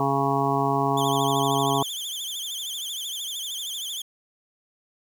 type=harmonic tone; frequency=138.2 Hz; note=C#3; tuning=5 cents flat; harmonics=1 / 2 / 3 / 5 / 6 / 7 / 8; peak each=-28 / -28 / -28 / -28 / -28 / -28 / -28 dBFS; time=0-1.83 s; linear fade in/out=2 ms
type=tone with vibrato; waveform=sawtooth; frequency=3322 Hz; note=G#7; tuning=in tune; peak=-27 dBFS; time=0.97-4.02 s; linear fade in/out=5 ms; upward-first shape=triangle; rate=13 Hz; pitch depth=160 cents each way
effects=8-bit